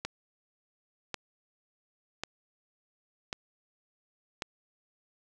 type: click train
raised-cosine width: 0.2 ms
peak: -16 dBFS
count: 5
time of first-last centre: 0.05-4.422 s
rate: 0.915 Hz
effects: none